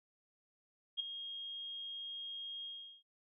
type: tone with ADSR envelope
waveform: sine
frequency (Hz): 3251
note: G#7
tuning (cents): -38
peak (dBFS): -31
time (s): 0.97-3.03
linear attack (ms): 29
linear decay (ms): 9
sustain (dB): -11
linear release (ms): 390
effects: none